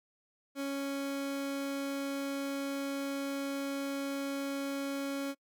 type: tone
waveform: 30% pulse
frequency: 277.2 Hz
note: C#4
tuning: in tune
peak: -31 dBFS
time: 0.55-5.35 s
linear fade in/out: 50 ms
effects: noise-tail reverb RT60 0.1 s tail -25 dB re dry